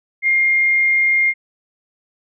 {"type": "tone", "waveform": "sine", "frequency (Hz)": 2121, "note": "C7", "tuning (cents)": 23, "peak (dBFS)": -12, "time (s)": [0.22, 1.34], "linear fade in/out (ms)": 50, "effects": []}